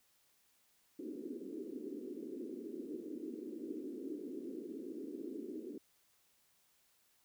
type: band-pass noise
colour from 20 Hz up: pink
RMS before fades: -45 dBFS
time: 0.99-5.78 s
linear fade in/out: 5 ms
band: 250 to 400 Hz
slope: 48 dB/octave
effects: white hiss -73 dBFS RMS until 7.24 s